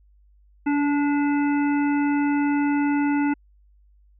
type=harmonic tone with a mistuned harmonic; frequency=290 Hz; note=D4; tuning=22 cents flat; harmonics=1 / 3 / 5 / 7 / 9; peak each=-19 / -29 / -33 / -36 / -38 dBFS; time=0.66-3.34 s; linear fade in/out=10 ms; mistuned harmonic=1; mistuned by=-15 cents; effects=added 50 Hz sine -53 dBFS peak until 4.19 s